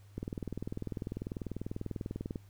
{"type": "click train", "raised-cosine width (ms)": 3, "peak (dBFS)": -24, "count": 45, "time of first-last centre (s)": [0.18, 2.358], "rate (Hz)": 20.2, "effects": ["added 100 Hz sine -54 dBFS peak until 2.49 s", "pink hiss -67 dBFS RMS until 2.49 s"]}